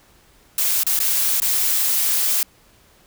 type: noise with dropouts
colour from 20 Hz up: blue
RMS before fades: -19 dBFS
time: 0.58-2.43 s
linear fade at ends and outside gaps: 2 ms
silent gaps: 0.834-0.866 / 0.991-1.001 / 1.401-1.419 s
effects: pink hiss -54 dBFS RMS until 3.06 s